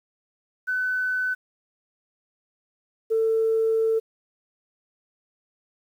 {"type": "tone pair in turn", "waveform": "sine", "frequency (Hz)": [1507, 446.6], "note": ["F#6", "A4"], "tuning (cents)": [31, 26], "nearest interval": "octave + major sixth", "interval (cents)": 2105, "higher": "first", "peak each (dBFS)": [-22, -18], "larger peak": "second", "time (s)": [[0.67, 1.35], [3.1, 4]], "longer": "second", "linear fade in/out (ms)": 20, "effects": ["tanh soft clip ceiling -14 dBFS", "9-bit"]}